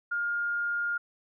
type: tone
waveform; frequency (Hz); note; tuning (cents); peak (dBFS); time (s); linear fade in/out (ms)
sine; 1414; F6; +21; -27; 0.11-0.98; 10
effects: none